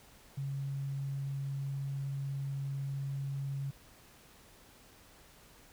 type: tone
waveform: sine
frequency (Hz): 137.9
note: C#3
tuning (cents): -9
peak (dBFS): -34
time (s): 0.37-3.71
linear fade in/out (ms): 10
effects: pink hiss -59 dBFS RMS until 5.72 s